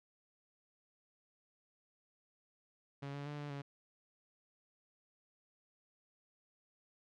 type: tone with pitch steps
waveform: sawtooth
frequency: 140.1 / 142.6 / 147 / 145.9 / 140.8 Hz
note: C#3 / C#3 / D3 / D3 / C#3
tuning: +19 / +49 / +2 / -11 / +27 cents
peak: -38 dBFS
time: 3.02-3.62 s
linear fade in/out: 10 ms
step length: 120 ms
effects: low-pass 4000 Hz 12 dB/octave